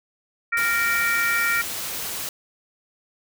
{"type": "harmonic tone", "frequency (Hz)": 464.8, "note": "A#4", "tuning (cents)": -5, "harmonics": [3, 4, 5], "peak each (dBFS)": [-23, -24, -25], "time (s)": [0.52, 1.62], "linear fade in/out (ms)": 10}
{"type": "noise", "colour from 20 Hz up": "white", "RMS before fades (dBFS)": -30, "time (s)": [0.57, 2.29], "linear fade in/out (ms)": 2}
{"effects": []}